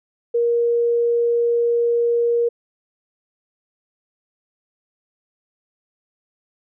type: tone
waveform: sine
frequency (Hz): 471.6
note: A#4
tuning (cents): +20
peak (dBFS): -15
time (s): 0.34-2.49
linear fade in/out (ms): 10
effects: none